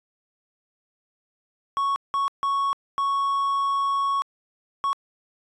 triangle tone bursts at uneven times, 1108.7 Hz, C#6, in tune, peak -19 dBFS, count 5, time 1.77-1.96 / 2.14-2.28 / 2.43-2.73 / 2.98-4.22 / 4.84-4.93 s, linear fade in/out 0 ms, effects resampled to 24000 Hz

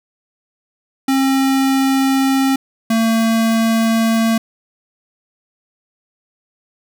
square tone pair in turn, 268.5 / 225.8 Hz, C4 / A3, +45 / +45 cents, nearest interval minor third, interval 300 cents, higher first, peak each -13 dBFS, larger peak neither, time 1.08-2.56 / 2.9-4.38 s, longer neither, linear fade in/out 5 ms, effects none

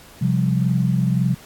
sine chord, C suspended fourth, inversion none, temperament just, 130.81 / 174.42 / 196.22 Hz, C3 / F3 / G3, 0 / -2 / +2 cents, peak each -19 / -20 / -23 dBFS, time 0.21-1.35 s, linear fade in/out 10 ms, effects pink hiss -45 dBFS RMS until 1.45 s + AAC 64 kbps

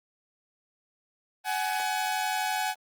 sawtooth tone pair together, 751 / 843 Hz, F#5 / G#5, +26 / +26 cents, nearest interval major second, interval 200 cents, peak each -26 dBFS, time 1.44-2.75 s, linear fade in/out 50 ms, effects Opus 32 kbps

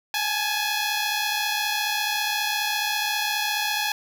10% pulse tone pair together, 828.3 / 863 Hz, G#5 / A5, -5 / -34 cents, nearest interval minor second, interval 71 cents, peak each -17 / -19 dBFS, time 0.14-3.92 s, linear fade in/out 2 ms, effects none

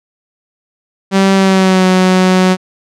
sawtooth tone with pitch glide, 193.6 to 185.28 Hz, G3 to F#3, -21 to +3 cents, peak -3 dBFS, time 1.11-2.57 s, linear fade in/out 50 ms, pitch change -76 cents, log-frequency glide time 1.35-1.86 s, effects low-pass 7000 Hz 12 dB/octave

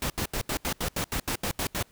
pink noise bursts, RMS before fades -29 dBFS, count 12, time 0.02-1.827 s, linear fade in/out 2 ms, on 80 ms, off 77 ms, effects pink hiss -60 dBFS RMS until 1.91 s

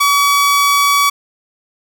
sawtooth tone, 1138 Hz, C#6, 45 cents sharp, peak -6 dBFS, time 0-1.1 s, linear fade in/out 10 ms, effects none

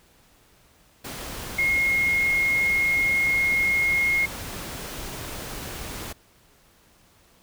sine tone in noise, 2151 Hz, C7, 47 cents sharp, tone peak -19 dBFS, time 1.58-4.26 s, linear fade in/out 10 ms, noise pink, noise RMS -35 dBFS, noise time 1.04-6.13 s, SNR +13 dB, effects pink hiss -58 dBFS RMS until 7.42 s

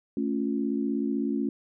sine chord, A augmented, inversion none, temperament equal with one note detuned, 220 / 276.2 / 349.2 Hz, A3 / C#4 / E#4, 0 / -6 / 0 cents, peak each -29 / -28 / -33 dBFS, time 0.17-1.49 s, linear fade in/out 2 ms, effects none

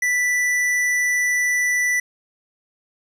sine tone with hard clipping, 1975.5 Hz, B6, in tune, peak -19 dBFS, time 0.02-2 s, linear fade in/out 5 ms, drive 11 dB, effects none

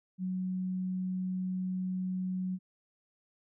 sine tone, 185 Hz, F#3, in tune, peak -31 dBFS, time 0.18-2.59 s, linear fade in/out 50 ms, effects none

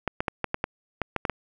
clicks, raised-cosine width 0.5 ms, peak -10 dBFS, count 10, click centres 0.077 / 0.205 / 0.282 / 0.443 / 0.544 / 0.641 / 1.017 / 1.163 / 1.252 / 1.297 s, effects none

